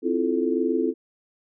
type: chord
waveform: sine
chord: F major seventh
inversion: second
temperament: just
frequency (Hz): 261.9 / 327.4 / 349.2 / 436.5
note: C4 / E4 / F4 / A4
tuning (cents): +2 / -12 / 0 / -14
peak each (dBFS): -26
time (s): 0.02-0.94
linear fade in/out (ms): 50
effects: none